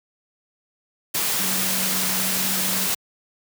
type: tone in noise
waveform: sine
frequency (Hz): 189.4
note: F#3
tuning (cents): +41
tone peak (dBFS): -31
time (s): 1.39-2.87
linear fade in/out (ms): 10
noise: white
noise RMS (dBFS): -23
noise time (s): 1.14-2.95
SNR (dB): -11
effects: high-pass 100 Hz 12 dB/octave